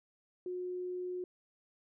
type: tone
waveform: sine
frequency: 362 Hz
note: F#4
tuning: 38 cents flat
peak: -36 dBFS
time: 0.46-1.24 s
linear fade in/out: 2 ms
effects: none